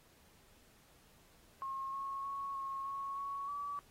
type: tone with pitch steps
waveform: sine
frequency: 1078 / 1093 / 1105 / 1088 / 1102 / 1113 / 1147 Hz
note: C#6 / C#6 / C#6 / C#6 / C#6 / C#6 / D6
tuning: -49 / -25 / -6 / -33 / -11 / +7 / -41 cents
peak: -38 dBFS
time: 1.62-3.79 s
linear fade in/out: 0 ms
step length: 310 ms
effects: pink hiss -66 dBFS RMS until 3.9 s + AAC 48 kbps